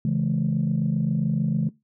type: tone cluster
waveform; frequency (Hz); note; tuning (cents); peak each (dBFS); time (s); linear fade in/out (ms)
sine; 138.3 / 165.5 / 213.6; C#3 / E3 / G#3; -4 / +7 / +49; -24; 0.05-1.69; 2
effects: noise-tail reverb RT60 0.2 s tail -18 dB re dry + tanh soft clip ceiling -14 dBFS